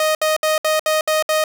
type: tone bursts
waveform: sawtooth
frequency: 622.3 Hz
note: D#5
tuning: in tune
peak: -11 dBFS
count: 7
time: 0-1.44 s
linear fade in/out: 2 ms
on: 150 ms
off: 65 ms
effects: none